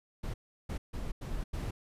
brown noise bursts at uneven times, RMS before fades -36 dBFS, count 5, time 0.23-0.34 / 0.69-0.78 / 0.93-1.12 / 1.21-1.44 / 1.53-1.71 s, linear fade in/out 10 ms, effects resampled to 32000 Hz

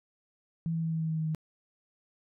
sine tone with pitch steps, 164.81 / 163.67 / 162.54 / 161.42 / 160.3 / 159.2 / 158.1 / 157 Hz, E3 / E3 / E3 / E3 / E3 / D#3 / D#3 / D#3, 0 / -12 / -24 / -36 / -48 / +40 / +28 / +16 cents, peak -28 dBFS, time 0.66-1.348 s, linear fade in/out 0 ms, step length 86 ms, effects none

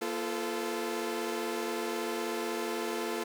sawtooth tone cluster, 236.4 / 344.6 / 436.7 / 512 Hz, A#3 / F4 / A4 / C5, +24 / -23 / -13 / -38 cents, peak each -36 / -32 / -32 / -38 dBFS, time 0.01-3.24 s, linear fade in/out 10 ms, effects none

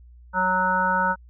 harmonic tone, 185 Hz, F#3, in tune, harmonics 1 / 3 / 5 / 7 / 8, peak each -30 / -30 / -22 / -27 / -24 dBFS, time 0.33-1.16 s, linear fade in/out 50 ms, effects added 60 Hz sine -45 dBFS peak until 1.29 s

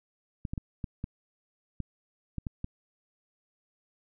clicks, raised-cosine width 5 ms, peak -21 dBFS, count 9, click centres 0.452 / 0.535 / 0.578 / 0.842 / 1.041 / 1.803 / 2.383 / 2.468 / 2.644 s, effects none

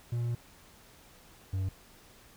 triangle tone pair in turn, 119 / 94.95 Hz, A#2 / F#2, +36 / +45 cents, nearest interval major third, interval 391 cents, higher first, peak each -27 / -27 dBFS, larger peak neither, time 0.12-0.35 / 1.53-1.69 s, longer first, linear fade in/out 5 ms, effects pink hiss -57 dBFS RMS until 2.36 s

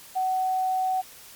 sine tone, 750 Hz, F#5, 23 cents sharp, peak -22 dBFS, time 0.15-1.02 s, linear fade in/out 20 ms, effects white hiss -47 dBFS RMS until 1.35 s + MP3 96 kbps

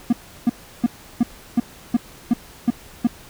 triangle tone bursts, 238.3 Hz, A#3, 38 cents sharp, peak -10 dBFS, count 9, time 0.1-3.072 s, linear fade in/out 5 ms, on 28 ms, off 340 ms, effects pink hiss -44 dBFS RMS until 3.29 s

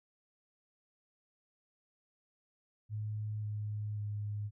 sine tone with pitch steps, 106.6 / 105.31 / 104.04 Hz, G#2 / G#2 / G#2, +46 / +25 / +4 cents, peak -35 dBFS, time 2.89-4.51 s, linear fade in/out 50 ms, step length 540 ms, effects none

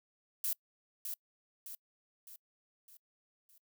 violet noise with echo, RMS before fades -34 dBFS, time 0.44-0.53 s, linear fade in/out 2 ms, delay 610 ms, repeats 5, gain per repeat -6 dB, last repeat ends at 3.58 s, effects noise-tail reverb RT60 0.1 s tail -26 dB re dry

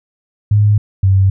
sine tone pair in turn, 104.3 / 96.23 Hz, G#2 / G2, +8 / -32 cents, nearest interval minor second, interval 140 cents, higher first, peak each -7 dBFS, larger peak neither, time 0.51-0.78 / 1.03-1.3 s, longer neither, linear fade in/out 5 ms, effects none

